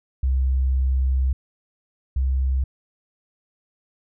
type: tone pair in turn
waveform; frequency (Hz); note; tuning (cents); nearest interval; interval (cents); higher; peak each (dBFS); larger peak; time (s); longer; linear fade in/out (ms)
sine; 65.41 / 65.75; C2 / C2; 0 / +9; unison; 9; second; -17 / -18; first; 0.23-1.33 / 2.16-2.64; first; 5
effects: none